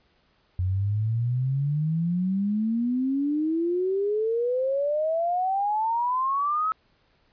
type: exponential sweep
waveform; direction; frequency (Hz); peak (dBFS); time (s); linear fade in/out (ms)
sine; up; 89.6 to 1300; -22; 0.59-6.72; 0
effects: pink hiss -65 dBFS RMS until 7.32 s + resampled to 11025 Hz